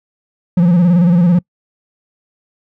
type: tone with vibrato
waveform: triangle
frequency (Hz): 174.61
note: F3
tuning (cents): 0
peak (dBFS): -5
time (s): 0.57-1.39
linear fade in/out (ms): 5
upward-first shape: square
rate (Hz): 18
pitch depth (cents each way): 66
effects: noise-tail reverb RT60 0.1 s tail -26 dB re dry